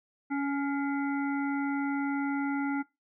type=harmonic tone with a mistuned harmonic; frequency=279.9 Hz; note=C#4; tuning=17 cents sharp; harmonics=1 / 3 / 5 / 7 / 8; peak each=-28 / -37 / -39 / -42 / -52 dBFS; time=0.3-2.83 s; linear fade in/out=20 ms; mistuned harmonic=7; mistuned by=+64 cents; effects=noise-tail reverb RT60 0.2 s tail -18 dB re dry